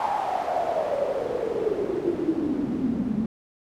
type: noise with band-pass filter sweep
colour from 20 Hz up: pink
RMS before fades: -26 dBFS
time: 0-3.26 s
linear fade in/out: 2 ms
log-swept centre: 890 to 210 Hz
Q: 8.3
effects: none